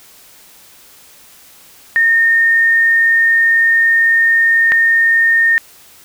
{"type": "tone pair in turn", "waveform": "sine", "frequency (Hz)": [1831, 1831], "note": ["A#6", "A#6"], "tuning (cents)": [-32, -32], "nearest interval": "unison", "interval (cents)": 0, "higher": "neither", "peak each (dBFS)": -8, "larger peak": "neither", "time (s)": [[1.96, 4.72], [4.72, 5.58]], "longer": "first", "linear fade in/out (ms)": 0, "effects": ["white hiss -43 dBFS RMS until 6.04 s"]}